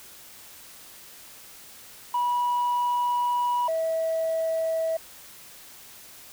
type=tone pair in turn; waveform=sine; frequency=973 / 649.4 Hz; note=B5 / E5; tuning=-26 / -26 cents; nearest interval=perfect fifth; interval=700 cents; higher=first; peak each=-20 / -22 dBFS; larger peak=first; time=2.14-3.68 / 3.68-4.97 s; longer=first; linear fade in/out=5 ms; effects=tanh soft clip ceiling -20 dBFS + white hiss -47 dBFS RMS until 6.32 s